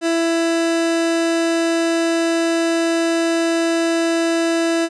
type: tone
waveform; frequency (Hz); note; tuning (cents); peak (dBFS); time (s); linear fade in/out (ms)
30% pulse; 332.3; E4; +14; -13; 0.01-4.89; 50
effects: resampled to 22050 Hz